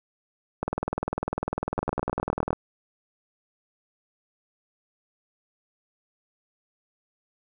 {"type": "two click trains", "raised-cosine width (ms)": 1, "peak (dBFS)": [-12, -12], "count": [39, 8], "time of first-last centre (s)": [[0.63, 2.53], [1.79, 2.506]], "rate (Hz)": [20, 9.78], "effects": []}